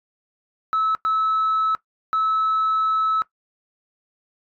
sine tone bursts at uneven times, 1300 Hz, E6, 24 cents flat, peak -16 dBFS, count 3, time 0.73-0.95 / 1.05-1.75 / 2.13-3.22 s, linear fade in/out 0 ms, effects noise-tail reverb RT60 0.1 s tail -18 dB re dry + tanh soft clip ceiling -15 dBFS

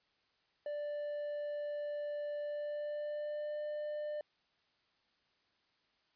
triangle tone with pitch glide, 588 to 598.3 Hz, D5 to D5, +2 to +32 cents, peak -35 dBFS, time 0.66-4.21 s, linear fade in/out 2 ms, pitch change +30 cents, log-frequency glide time 2.4-3.6 s, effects white hiss -75 dBFS RMS until 6.15 s + resampled to 11025 Hz

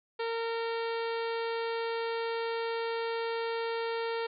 harmonic tone, 458.9 Hz, A#4, 27 cents flat, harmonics 1 / 2 / 3 / 4 / 5 / 6 / 7 / 8 / 9 / 10, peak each -32 / -38 / -42 / -44 / -46 / -48 / -49 / -50 / -51 / -52 dBFS, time 0.19-4.27 s, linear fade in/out 10 ms, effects none

